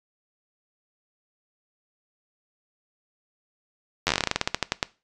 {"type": "slowing click train", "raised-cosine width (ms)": 0.2, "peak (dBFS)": -4, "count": 19, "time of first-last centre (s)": [4.07, 4.828], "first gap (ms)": 10, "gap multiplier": 1.15, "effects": ["noise-tail reverb RT60 0.3 s tail -20 dB re dry", "resampled to 24000 Hz"]}